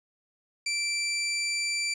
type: tone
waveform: 20% pulse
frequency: 2340 Hz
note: D7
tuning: 7 cents flat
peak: -22 dBFS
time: 0.66-1.94 s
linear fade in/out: 5 ms
effects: resampled to 22050 Hz